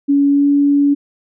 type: tone with pitch glide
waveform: sine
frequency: 282.2 to 284.8 Hz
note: C#4 to C#4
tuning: +31 to +47 cents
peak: -9 dBFS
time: 0.08-0.95 s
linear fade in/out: 20 ms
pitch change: +16 cents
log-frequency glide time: 0.29-0.47 s
effects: none